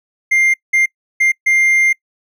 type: tone bursts at uneven times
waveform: triangle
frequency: 2100 Hz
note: C7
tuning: 6 cents sharp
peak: -8 dBFS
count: 4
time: 0.31-0.54 / 0.73-0.86 / 1.2-1.32 / 1.46-1.93 s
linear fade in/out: 10 ms
effects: noise-tail reverb RT60 0.1 s tail -25 dB re dry